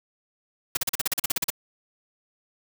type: noise bursts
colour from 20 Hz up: white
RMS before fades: -24 dBFS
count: 13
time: 0.75-1.503 s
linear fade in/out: 5 ms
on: 21 ms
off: 40 ms
effects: none